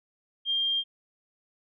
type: tone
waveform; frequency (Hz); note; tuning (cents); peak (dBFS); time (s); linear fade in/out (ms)
sine; 3199; G7; +34; -24; 0.45-0.84; 50
effects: none